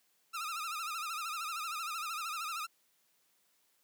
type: tone with vibrato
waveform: sawtooth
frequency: 1287 Hz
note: E6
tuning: 42 cents flat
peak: -33 dBFS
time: 0.33-2.67 s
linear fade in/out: 20 ms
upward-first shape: sine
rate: 13 Hz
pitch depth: 110 cents each way
effects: white hiss -73 dBFS RMS until 3.83 s + high-pass 150 Hz 12 dB/octave